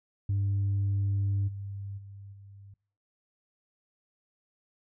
sine tone with level steps, 99.3 Hz, G2, 23 cents sharp, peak -23 / -35 / -43 / -47 dBFS, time 0.29-2.74 s, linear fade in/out 5 ms, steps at 1.47 / 1.97 / 2.32 s, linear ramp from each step 20 ms, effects noise-tail reverb RT60 0.5 s tail -25 dB re dry + tanh soft clip ceiling -23 dBFS

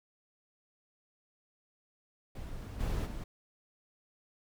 brown noise with level steps, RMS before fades -42 / -33 / -40 dBFS, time 2.35-3.24 s, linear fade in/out 5 ms, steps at 2.79 / 3.05 s, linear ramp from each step 20 ms, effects none

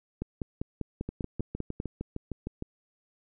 two click trains, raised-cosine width 3 ms, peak -21 / -19 dBFS, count 11 / 9, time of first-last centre 1.09-2.624 / 0.22-1.801 s, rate 6.52 / 5.06 Hz, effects none

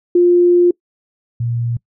sine tone pair in turn, 351.7 / 118.18 Hz, F4 / A#2, +12 / +24 cents, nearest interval octave + perfect fifth, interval 1888 cents, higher first, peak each -7 / -16 dBFS, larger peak first, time 0.15-0.71 / 1.4-1.77 s, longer first, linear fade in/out 5 ms, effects noise-tail reverb RT60 0.1 s tail -24 dB re dry

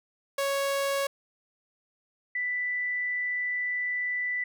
sawtooth / sine tone pair in turn, 554.4 / 1981.4 Hz, C#5 / B6, 0 / +5 cents, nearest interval octave + minor seventh, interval 2205 cents, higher second, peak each -22 / -27 dBFS, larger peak first, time 0.38-1.07 / 2.35-4.44 s, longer second, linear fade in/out 5 ms, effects none

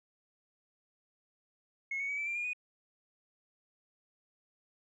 sine tone with pitch steps, 2176 / 2223 / 2271 / 2320 / 2370 / 2421 / 2474 Hz, C#7 / C#7 / C#7 / D7 / D7 / D#7 / D#7, -33 / +4 / +41 / -22 / +15 / -48 / -10 cents, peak -32 dBFS, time 1.91-2.533 s, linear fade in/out 5 ms, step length 89 ms, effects tanh soft clip ceiling -29 dBFS

